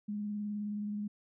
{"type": "tone with vibrato", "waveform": "sine", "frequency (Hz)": 207.7, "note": "G#3", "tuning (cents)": 0, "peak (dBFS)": -34, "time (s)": [0.08, 1.08], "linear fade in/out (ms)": 10, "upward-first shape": "sine", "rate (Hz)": 19, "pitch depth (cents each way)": 21, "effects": []}